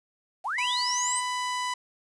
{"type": "linear sweep", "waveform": "sine", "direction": "up", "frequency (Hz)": [649, 8600], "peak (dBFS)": -27, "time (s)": [0.44, 1.21], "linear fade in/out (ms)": 20}
{"type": "tone with pitch glide", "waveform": "sawtooth", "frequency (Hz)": [987.8, 995.2], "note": ["B5", "B5"], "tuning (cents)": [0, 13], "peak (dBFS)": -24, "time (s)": [0.58, 1.74], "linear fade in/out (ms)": 5, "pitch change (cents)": 13, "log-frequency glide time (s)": [0.99, 1.16]}
{"effects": ["resampled to 22050 Hz", "9-bit"]}